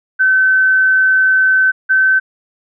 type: tone pair in turn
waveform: sine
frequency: 1529 / 1535.4 Hz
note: G6 / G6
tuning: -44 / -36 cents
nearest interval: unison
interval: 8 cents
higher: second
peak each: -8 dBFS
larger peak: neither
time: 0.19-1.72 / 1.89-2.2 s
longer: first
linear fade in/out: 20 ms
effects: none